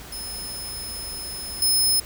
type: tone with level steps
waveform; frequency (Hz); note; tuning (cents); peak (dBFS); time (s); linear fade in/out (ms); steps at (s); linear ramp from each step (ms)
15% pulse; 5190; E8; -28; -26 / -12; 0.12-2; 5; 1.62; 2
effects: added 60 Hz sine -45 dBFS peak until 2.05 s + pink hiss -41 dBFS RMS until 2.05 s